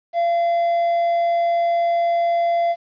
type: tone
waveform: triangle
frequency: 684 Hz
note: F5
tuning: 36 cents flat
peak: -14 dBFS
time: 0.13-2.76 s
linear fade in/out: 50 ms
effects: resampled to 11025 Hz + 9-bit